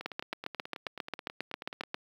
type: two click trains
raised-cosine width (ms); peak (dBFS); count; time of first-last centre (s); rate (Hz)
0.3; -24 / -17; 18 / 15; 0.01-1.836 / 0.06-1.944; 9.31 / 7.43
effects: high-pass 200 Hz 12 dB/octave + 9-bit